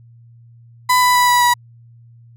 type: tone with pitch steps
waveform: 35% pulse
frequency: 1000 / 992.5 / 985.1 / 977.7 / 970.4 Hz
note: B5 / B5 / B5 / B5 / B5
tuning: +21 / +8 / -5 / -18 / -31 cents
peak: -9 dBFS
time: 0.89-1.54 s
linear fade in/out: 10 ms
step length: 130 ms
effects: added 117 Hz sine -42 dBFS peak until 2.36 s